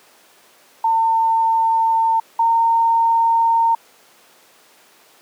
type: tone pair in turn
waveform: sine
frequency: 903 / 916.7 Hz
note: A5 / A#5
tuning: +45 / -29 cents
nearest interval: unison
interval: 26 cents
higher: second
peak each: -13 / -12 dBFS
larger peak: second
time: 0.84-2.2 / 2.39-3.75 s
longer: neither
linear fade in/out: 5 ms
effects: pink hiss -50 dBFS RMS until 5.21 s + high-pass 400 Hz 12 dB/octave